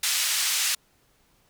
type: band-pass noise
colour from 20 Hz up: white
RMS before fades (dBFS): -25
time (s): 0.03-0.75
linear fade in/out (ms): 5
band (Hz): 1800 to 8300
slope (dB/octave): 12
effects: pink hiss -64 dBFS RMS until 1.49 s